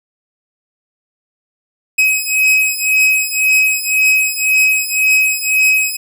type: beating tone pair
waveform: 45% pulse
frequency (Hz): 2540 / 2541.9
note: D#7 / D#7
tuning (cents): +35 / +36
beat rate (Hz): 1.9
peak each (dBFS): -14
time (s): 1.98-5.97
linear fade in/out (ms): 10
effects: none